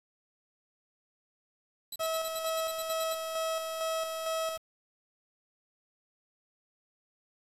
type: tone bursts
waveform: 10% pulse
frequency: 3975 Hz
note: B7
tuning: 10 cents sharp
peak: -28 dBFS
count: 12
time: 1.92-3.147 s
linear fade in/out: 5 ms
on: 39 ms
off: 69 ms
type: tone with tremolo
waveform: 30% pulse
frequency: 646 Hz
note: E5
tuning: 35 cents flat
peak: -27 dBFS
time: 1.99-4.58 s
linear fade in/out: 20 ms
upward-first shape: square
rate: 2.2 Hz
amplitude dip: 35%
effects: resampled to 32000 Hz + 8-bit